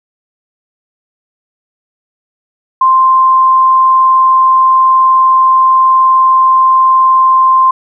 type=tone; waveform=sine; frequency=1046.5 Hz; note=C6; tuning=in tune; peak=-4 dBFS; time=2.81-7.71 s; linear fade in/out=5 ms; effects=none